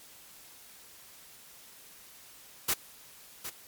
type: noise with echo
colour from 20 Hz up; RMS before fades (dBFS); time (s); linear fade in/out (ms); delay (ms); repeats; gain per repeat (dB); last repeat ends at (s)
white; -27; 2.68-2.74; 10; 760; 1; -11; 3.5
effects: white hiss -53 dBFS RMS until 3.67 s + MP3 96 kbps